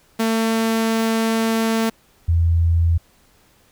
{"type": "tone pair in turn", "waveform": ["sawtooth", "sine"], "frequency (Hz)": [224.7, 83.76], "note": ["A3", "E2"], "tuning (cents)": [37, 28], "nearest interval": "octave + perfect fourth", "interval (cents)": 1709, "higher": "first", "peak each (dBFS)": -13, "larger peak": "neither", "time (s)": [[0.19, 1.9], [2.28, 2.98]], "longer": "first", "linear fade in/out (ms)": 10, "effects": ["pink hiss -56 dBFS RMS until 3.71 s"]}